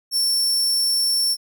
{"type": "tone", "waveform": "sawtooth", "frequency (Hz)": 5430, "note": "F8", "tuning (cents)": -50, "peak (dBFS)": -15, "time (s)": [0.11, 1.37], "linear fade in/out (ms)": 50, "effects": []}